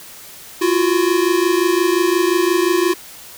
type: tone pair together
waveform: square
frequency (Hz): 340.1 / 365.8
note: F4 / F#4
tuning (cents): -46 / -20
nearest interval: minor second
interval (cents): 126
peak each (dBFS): -17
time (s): 0.61-2.94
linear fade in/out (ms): 10
effects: white hiss -38 dBFS RMS until 3.37 s